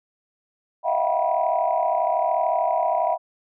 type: tone cluster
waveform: sine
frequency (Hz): 631 / 672 / 705 / 763 / 972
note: D#5 / E5 / F5 / G5 / B5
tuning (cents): +24 / +33 / +16 / -47 / -28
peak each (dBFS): -25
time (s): 0.83-3.18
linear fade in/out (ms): 50
effects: tanh soft clip ceiling -10 dBFS